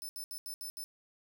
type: tone bursts at uneven times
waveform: 10% pulse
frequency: 5280 Hz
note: E8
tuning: 2 cents sharp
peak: -34 dBFS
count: 6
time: 0.02-0.09 / 0.16-0.24 / 0.31-0.38 / 0.46-0.54 / 0.61-0.7 / 0.77-0.84 s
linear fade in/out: 0 ms
effects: none